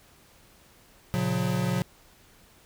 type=chord; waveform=square; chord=F# major; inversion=first; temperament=equal with one note detuned; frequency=116.54 / 138.59 / 180.25 Hz; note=A#2 / C#3 / F#3; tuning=0 / 0 / -45 cents; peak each=-31 / -31 / -28 dBFS; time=1.14-1.82 s; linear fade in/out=0 ms; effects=pink hiss -57 dBFS RMS until 2.65 s